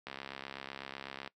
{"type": "click train", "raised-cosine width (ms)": 0.3, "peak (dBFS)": -25, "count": 83, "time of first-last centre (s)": [0.07, 1.276], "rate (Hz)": 68, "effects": ["noise-tail reverb RT60 0.1 s tail -21 dB re dry", "high-pass 150 Hz 12 dB/octave"]}